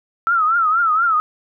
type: tone with vibrato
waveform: sine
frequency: 1318 Hz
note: E6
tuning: 1 cent flat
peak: -13 dBFS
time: 0.27-1.2 s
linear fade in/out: 0 ms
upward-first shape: triangle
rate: 4.2 Hz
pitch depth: 140 cents each way
effects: none